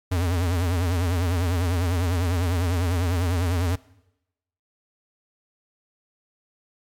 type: tone with vibrato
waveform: square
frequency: 88 Hz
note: F2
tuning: 14 cents sharp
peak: -21 dBFS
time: 0.11-3.76 s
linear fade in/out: 10 ms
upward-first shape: triangle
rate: 10 Hz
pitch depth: 130 cents each way
effects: noise-tail reverb RT60 0.9 s tail -21 dB re dry + MP3 96 kbps